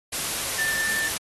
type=tone in noise; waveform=sine; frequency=1778 Hz; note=A6; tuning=18 cents sharp; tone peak=-24 dBFS; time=0.58-1.09 s; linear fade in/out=10 ms; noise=white; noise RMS=-28 dBFS; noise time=0.12-1.18 s; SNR=+1 dB; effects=AAC 32 kbps